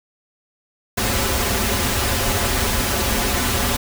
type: noise with comb filter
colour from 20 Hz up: pink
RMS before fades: -20 dBFS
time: 0.97-3.77 s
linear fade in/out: 10 ms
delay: 6.4 ms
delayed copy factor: -0.8
effects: none